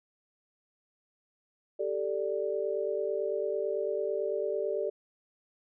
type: chord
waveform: sine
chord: G suspended second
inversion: none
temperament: just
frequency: 392 / 441 / 588 Hz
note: G4 / A4 / D5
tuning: 0 / +4 / +2 cents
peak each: -33 dBFS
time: 1.79-4.9 s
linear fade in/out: 10 ms
effects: none